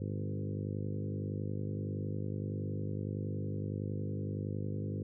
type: harmonic tone with a mistuned harmonic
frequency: 50.8 Hz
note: G#1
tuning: 38 cents flat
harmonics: 2 / 3 / 4 / 5 / 6 / 7 / 8 / 9 / 10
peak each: -37 / -41 / -43 / -45 / -47 / -48 / -49 / -50 / -51 dBFS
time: 0-5.03 s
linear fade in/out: 5 ms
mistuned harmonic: 3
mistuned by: -15 cents
effects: none